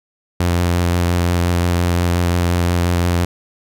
sawtooth tone with vibrato, 87.31 Hz, F2, in tune, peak -10 dBFS, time 0.4-3.25 s, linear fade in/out 5 ms, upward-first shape sine, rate 5.7 Hz, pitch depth 17 cents each way, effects none

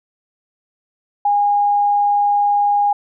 sine tone, 818 Hz, G#5, 26 cents flat, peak -12 dBFS, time 1.25-2.93 s, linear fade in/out 5 ms, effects none

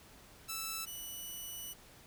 5% pulse tone pair in turn, 1318.5 / 2960 Hz, E6 / F#7, 0 / 0 cents, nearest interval octave + major second, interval 1400 cents, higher second, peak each -26 / -34 dBFS, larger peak first, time 0.48-0.86 / 0.86-1.74 s, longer second, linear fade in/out 20 ms, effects pink hiss -58 dBFS RMS until 2.06 s

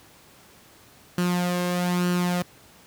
sawtooth tone with flanger, 177.8 Hz, F3, 31 cents sharp, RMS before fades -24 dBFS, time 1.18-2.42 s, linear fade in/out 0 ms, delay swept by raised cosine 0.68 to 1.88 ms, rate 1.1 Hz, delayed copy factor +0.55, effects pink hiss -52 dBFS RMS until 2.86 s + high-pass 80 Hz 12 dB/octave

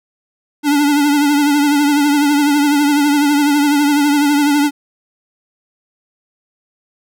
square tone with vibrato, 290 Hz, D4, 22 cents flat, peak -11 dBFS, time 0.63-4.71 s, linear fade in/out 50 ms, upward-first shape triangle, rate 12 Hz, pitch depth 61 cents each way, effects none

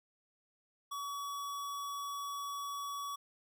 square tone, 1133 Hz, C#6, 37 cents sharp, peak -39 dBFS, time 0.91-3.16 s, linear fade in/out 10 ms, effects none

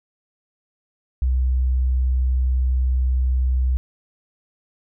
sine tone, 63.7 Hz, C2, 46 cents flat, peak -16 dBFS, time 1.22-3.77 s, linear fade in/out 0 ms, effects none

